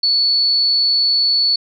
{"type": "tone", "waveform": "sine", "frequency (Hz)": 4435, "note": "C#8", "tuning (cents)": 0, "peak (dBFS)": -12, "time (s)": [0.03, 1.56], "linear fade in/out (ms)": 5, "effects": []}